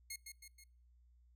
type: tone with echo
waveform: 10% pulse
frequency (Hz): 2154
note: C7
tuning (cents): +50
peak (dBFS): -34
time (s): 0.1-0.16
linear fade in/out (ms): 5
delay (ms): 160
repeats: 3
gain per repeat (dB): -5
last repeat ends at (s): 0.64
effects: noise-tail reverb RT60 0.5 s tail -25 dB re dry + added 60 Hz sine -64 dBFS peak until 1.35 s